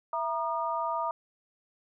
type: tone cluster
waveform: sine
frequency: 664 / 945 / 1218 Hz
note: E5 / A#5 / D#6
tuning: +12 / +23 / -37 cents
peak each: -34 / -31 / -33 dBFS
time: 0.13-1.11 s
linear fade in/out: 2 ms
effects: none